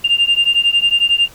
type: beating tone pair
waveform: sine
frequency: 2794 / 2805 Hz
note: F7 / F7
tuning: 0 / +7 cents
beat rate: 11 Hz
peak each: -13 dBFS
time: 0.04-1.28 s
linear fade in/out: 10 ms
effects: tanh soft clip ceiling -5 dBFS + pink hiss -42 dBFS RMS until 1.34 s